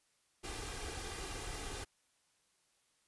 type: noise with comb filter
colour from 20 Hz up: pink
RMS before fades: -43 dBFS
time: 0.43-1.85 s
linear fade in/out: 20 ms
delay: 2.5 ms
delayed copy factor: +0.6
effects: white hiss -75 dBFS RMS until 3.07 s + resampled to 24000 Hz